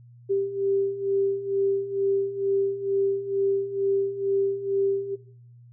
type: beating tone pair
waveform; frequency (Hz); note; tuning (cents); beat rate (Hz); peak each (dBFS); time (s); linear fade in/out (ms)
sine; 392 / 394.2; G4 / G4; 0 / +10; 2.2; -28 / -24; 0.29-5.16; 20
effects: noise-tail reverb RT60 0.6 s tail -18 dB re dry + added 120 Hz sine -47 dBFS peak until 5.72 s